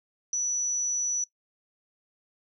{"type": "tone", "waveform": "sine", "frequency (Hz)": 5920, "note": "F#8", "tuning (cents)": 0, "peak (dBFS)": -25, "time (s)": [0.33, 1.24], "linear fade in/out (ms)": 2, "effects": ["noise-tail reverb RT60 0.1 s tail -19 dB re dry"]}